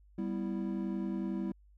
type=chord; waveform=triangle; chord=E minor; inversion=first; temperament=equal; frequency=196 / 246.9 / 329.6 Hz; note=G3 / B3 / E4; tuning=0 / 0 / 0 cents; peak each=-33 / -38 / -36 dBFS; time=0.18-1.52 s; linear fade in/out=5 ms; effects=added 50 Hz sine -58 dBFS peak until 1.77 s